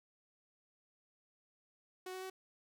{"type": "tone with pitch steps", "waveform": "sawtooth", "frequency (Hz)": [370, 373.7, 377.3], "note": ["F#4", "F#4", "F#4"], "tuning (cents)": [0, 17, 34], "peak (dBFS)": -39, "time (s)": [2.06, 2.3], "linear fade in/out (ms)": 5, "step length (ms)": 80, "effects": []}